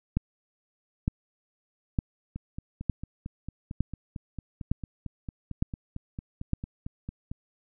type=two click trains; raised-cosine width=5 ms; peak=-12 / -23 dBFS; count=8 / 23; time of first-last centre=0.17-6.534 / 2.36-7.315 s; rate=1.1 / 4.44 Hz; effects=none